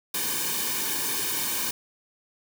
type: noise with comb filter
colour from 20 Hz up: white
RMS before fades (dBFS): -28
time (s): 0.14-1.71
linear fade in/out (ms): 5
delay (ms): 1.5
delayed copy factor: -0.95
effects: none